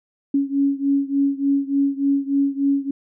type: beating tone pair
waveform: sine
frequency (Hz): 277.2 / 280.6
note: C#4 / C#4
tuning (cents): 0 / +21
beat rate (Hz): 3.4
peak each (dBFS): -19 / -21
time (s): 0.34-2.91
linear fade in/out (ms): 5
effects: none